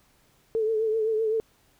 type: tone with vibrato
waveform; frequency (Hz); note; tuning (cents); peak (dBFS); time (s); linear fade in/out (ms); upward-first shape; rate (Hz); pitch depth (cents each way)
sine; 440; A4; 0; -22; 0.55-1.4; 0; triangle; 7.8; 58
effects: pink hiss -63 dBFS RMS until 1.79 s